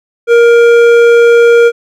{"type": "tone with hard clipping", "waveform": "sine", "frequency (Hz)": 469.7, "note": "A#4", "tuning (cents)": 13, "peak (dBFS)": -4, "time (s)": [0.27, 1.72], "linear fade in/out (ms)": 50, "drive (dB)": 10, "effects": []}